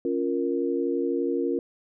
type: chord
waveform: sine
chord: Bb minor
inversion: first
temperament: equal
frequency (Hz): 277.2 / 349.2 / 466.2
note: Db4 / F4 / Bb4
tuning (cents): 0 / 0 / 0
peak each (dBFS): -28 / -27 / -28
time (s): 0.05-1.59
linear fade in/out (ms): 2
effects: none